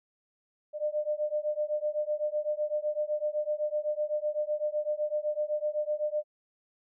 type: beating tone pair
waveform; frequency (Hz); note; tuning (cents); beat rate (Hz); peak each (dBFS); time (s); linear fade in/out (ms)
sine; 598 / 605.9; D5 / D#5; +31 / -46; 7.9; -31; 0.73-6.24; 50
effects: none